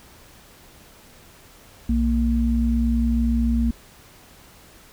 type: tone pair together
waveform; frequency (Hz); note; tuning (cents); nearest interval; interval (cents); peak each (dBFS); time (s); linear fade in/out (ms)
sine; 61.1 / 231.8; B1 / A#3; -18 / -10; octave + major seventh; 2308; -20; 1.89-3.71; 5
effects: pink hiss -49 dBFS RMS until 4.92 s